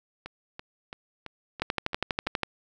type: two click trains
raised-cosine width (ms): 0.3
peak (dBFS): -22 / -10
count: 7 / 11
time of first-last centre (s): 0.26-2.267 / 1.62-2.433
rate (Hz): 2.99 / 12.3
effects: none